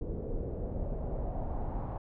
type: noise with low-pass filter sweep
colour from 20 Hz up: brown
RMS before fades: -35 dBFS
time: 0.01-1.98 s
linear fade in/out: 5 ms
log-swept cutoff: 430 to 900 Hz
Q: 2.8
effects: none